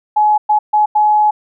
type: tone bursts at uneven times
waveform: sine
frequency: 846 Hz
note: G#5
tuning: 32 cents sharp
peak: -8 dBFS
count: 4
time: 0.16-0.38 / 0.49-0.59 / 0.73-0.86 / 0.95-1.31 s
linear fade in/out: 10 ms
effects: none